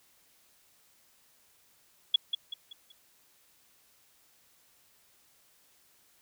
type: tone with echo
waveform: sine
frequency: 3369 Hz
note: G#7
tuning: 24 cents sharp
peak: -18 dBFS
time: 2.14-2.16 s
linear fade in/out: 5 ms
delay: 190 ms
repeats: 4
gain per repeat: -8 dB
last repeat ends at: 2.92 s
effects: white hiss -65 dBFS RMS until 6.21 s